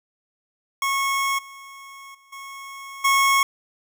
25% pulse tone with level steps, 1096 Hz, C#6, 20 cents flat, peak -17 / -36 / -49 / -32 / -12 dBFS, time 0.82-3.43 s, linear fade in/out 2 ms, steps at 1.38 / 2.14 / 2.32 / 3.04 s, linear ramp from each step 10 ms, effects none

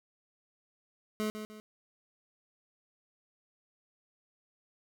25% pulse tone with echo, 214.2 Hz, A3, 46 cents flat, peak -27 dBFS, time 1.2-1.3 s, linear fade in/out 0 ms, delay 150 ms, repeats 2, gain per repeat -8 dB, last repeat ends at 1.6 s, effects none

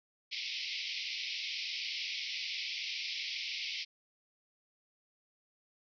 pink band-pass noise, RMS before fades -39 dBFS, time 0.31-3.85 s, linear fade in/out 20 ms, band 2100 to 5500 Hz, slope 96 dB/octave, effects none

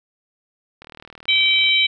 click train, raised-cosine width 0.3 ms, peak -23 dBFS, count 35, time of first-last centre 0.82-1.69 s, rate 39.1 Hz
harmonic tone, 772 Hz, G5, 27 cents flat, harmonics 3 / 4 / 5, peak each -17 / -18 / -19 dBFS, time 1.28-1.87 s, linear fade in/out 10 ms
effects none

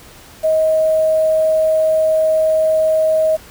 sine tone with quantisation, 632 Hz, D#5, 27 cents sharp, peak -11 dBFS, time 0.43-3.37 s, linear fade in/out 20 ms, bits 6, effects pink hiss -41 dBFS RMS until 3.5 s

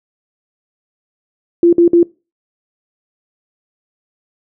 sine tone bursts, 343.1 Hz, F4, 31 cents flat, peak -5 dBFS, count 3, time 1.63-2.03 s, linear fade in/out 2 ms, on 98 ms, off 53 ms, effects noise-tail reverb RT60 0.3 s tail -23 dB re dry

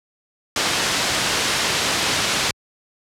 white low-pass noise, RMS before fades -21 dBFS, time 0.56-2.51 s, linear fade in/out 2 ms, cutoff 5200 Hz, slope 12 dB/octave, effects high-pass 60 Hz 12 dB/octave + low-pass 12000 Hz 12 dB/octave

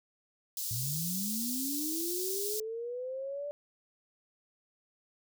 white high-pass noise, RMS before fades -36 dBFS, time 0.57-2.6 s, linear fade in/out 2 ms, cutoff 4300 Hz, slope 24 dB/octave
sine linear sweep, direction up, 111 to 587.3 Hz, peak -35 dBFS, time 0.71-3.51 s, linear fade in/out 0 ms
effects none

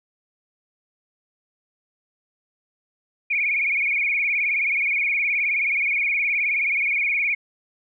sine tone with vibrato, 2303 Hz, D7, 34 cents flat, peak -19 dBFS, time 3.3-7.35 s, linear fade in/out 10 ms, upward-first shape sine, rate 19 Hz, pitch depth 110 cents each way, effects none

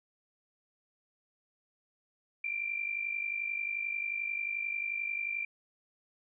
sine tone with amplitude modulation, 2365 Hz, D7, 12 cents sharp, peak -29 dBFS, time 2.44-5.45 s, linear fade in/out 5 ms, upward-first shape sine, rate 51.3 Hz, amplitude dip 70%, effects none

